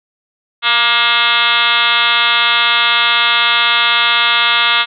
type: tone with frequency modulation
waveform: sine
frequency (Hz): 2378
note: D7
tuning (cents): +21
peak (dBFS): -9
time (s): 0.62-4.86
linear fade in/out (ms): 50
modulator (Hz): 240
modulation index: 5.7
effects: none